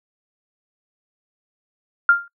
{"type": "tone with exponential decay", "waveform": "sine", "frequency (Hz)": 1396.9, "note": "F6", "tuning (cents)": 0, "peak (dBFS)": -6, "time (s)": [2.09, 2.28], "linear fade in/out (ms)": 2, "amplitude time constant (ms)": 41, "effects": ["noise-tail reverb RT60 0.1 s tail -23 dB re dry"]}